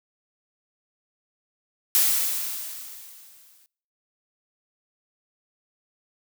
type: noise with exponential decay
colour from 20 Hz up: blue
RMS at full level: -18 dBFS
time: 1.95-3.66 s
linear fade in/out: 0 ms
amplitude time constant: 370 ms
effects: noise-tail reverb RT60 0.6 s tail -25 dB re dry